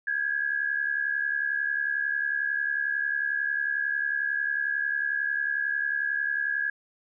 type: tone pair together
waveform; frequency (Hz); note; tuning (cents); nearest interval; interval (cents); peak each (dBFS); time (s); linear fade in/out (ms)
sine; 1613 / 1684.1; G6 / G#6; +49 / +24; minor second; 75; -29 / -27; 0.07-6.7; 5
effects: none